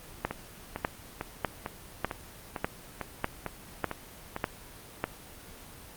two click trains, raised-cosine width 0.5 ms, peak -11 / -17 dBFS, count 9 / 10, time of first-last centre 0.25-5.04 / 0.31-4.364 s, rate 1.67 / 2.22 Hz, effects pink hiss -48 dBFS RMS until 5.96 s + Opus 24 kbps

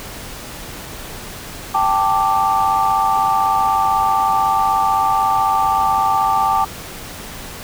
sine chord, G suspended second, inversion none, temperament equal, 784 / 880 / 1174.7 Hz, G5 / A5 / D6, 0 / 0 / 0 cents, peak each -17 dBFS, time 1.74-6.65 s, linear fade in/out 10 ms, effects tanh soft clip ceiling -4 dBFS + pink hiss -32 dBFS RMS until 7.63 s

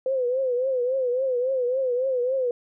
sine tone with vibrato, 510 Hz, C5, 44 cents flat, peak -21 dBFS, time 0.06-2.51 s, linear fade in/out 2 ms, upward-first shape triangle, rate 3.6 Hz, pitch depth 110 cents each way, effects none

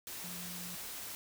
sine tone in noise, 176.7 Hz, F3, 21 cents sharp, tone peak -47 dBFS, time 0.24-0.75 s, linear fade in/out 0 ms, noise white, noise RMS -44 dBFS, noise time 0.07-1.15 s, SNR -6 dB, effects none

